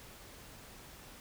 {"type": "silence", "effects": ["pink hiss -53 dBFS RMS until 1.2 s"]}